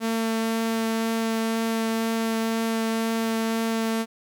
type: tone with vibrato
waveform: sawtooth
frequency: 225.3 Hz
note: A3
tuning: 41 cents sharp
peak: -19 dBFS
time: 0-4.06 s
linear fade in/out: 50 ms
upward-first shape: triangle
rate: 2 Hz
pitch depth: 9 cents each way
effects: none